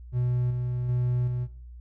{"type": "tone with tremolo", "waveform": "triangle", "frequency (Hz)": 123.47, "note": "B2", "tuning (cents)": 0, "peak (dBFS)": -21, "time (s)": [0.12, 1.48], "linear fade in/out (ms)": 50, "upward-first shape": "square", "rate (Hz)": 1.3, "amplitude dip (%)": 35, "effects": ["noise-tail reverb RT60 0.5 s tail -18 dB re dry", "added 60 Hz sine -41 dBFS peak until 1.8 s"]}